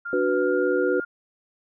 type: tone with pitch glide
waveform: sine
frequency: 1400 to 1412.2 Hz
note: F6 to F6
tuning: +4 to +19 cents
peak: -29 dBFS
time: 0.05-1.05 s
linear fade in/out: 10 ms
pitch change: +15 cents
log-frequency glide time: 0.26-0.57 s
type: chord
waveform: sine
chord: B minor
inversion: first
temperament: equal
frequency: 293.7 / 370 / 493.9 Hz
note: D4 / F#4 / B4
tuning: 0 / 0 / 0 cents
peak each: -27 / -23 / -23 dBFS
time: 0.13-1 s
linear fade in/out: 2 ms
effects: none